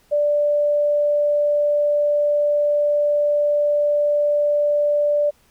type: tone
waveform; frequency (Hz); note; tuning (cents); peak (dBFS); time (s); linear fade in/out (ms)
sine; 587.3; D5; 0; -15; 0.11-5.31; 20
effects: pink hiss -58 dBFS RMS until 5.5 s